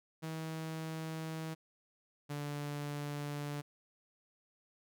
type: tone pair in turn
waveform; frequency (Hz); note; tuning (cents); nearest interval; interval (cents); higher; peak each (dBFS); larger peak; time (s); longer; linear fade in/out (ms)
sawtooth; 160 / 145.61; D#3 / D3; +49 / -14; major second; 163; first; -35 / -34; second; 0.22-1.55 / 2.29-3.62; neither; 20
effects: none